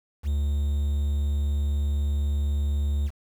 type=tone with quantisation; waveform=triangle; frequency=72 Hz; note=D2; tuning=34 cents flat; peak=-20 dBFS; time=0.23-3.11 s; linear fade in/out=50 ms; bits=8; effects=none